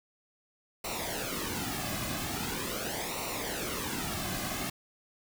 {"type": "noise with flanger", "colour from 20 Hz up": "pink", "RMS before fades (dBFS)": -35, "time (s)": [0.84, 4.7], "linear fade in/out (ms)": 5, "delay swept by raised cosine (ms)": [0.6, 2.2], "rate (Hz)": 0.42, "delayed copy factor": -0.7, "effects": []}